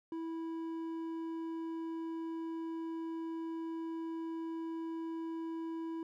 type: tone with hard clipping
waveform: sine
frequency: 327.6 Hz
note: E4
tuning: 11 cents flat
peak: -39 dBFS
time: 0.12-6.03 s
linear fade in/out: 2 ms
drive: 6 dB
effects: none